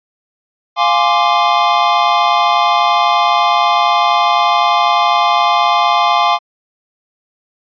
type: chord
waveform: square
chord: D half-diminished seventh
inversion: first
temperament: equal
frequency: 698.5 / 830.6 / 1046.5 / 1174.7 Hz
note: F5 / Ab5 / C6 / D6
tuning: 0 / 0 / 0 / 0 cents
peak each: -16 dBFS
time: 0.76-6.39 s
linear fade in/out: 50 ms
effects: resampled to 11025 Hz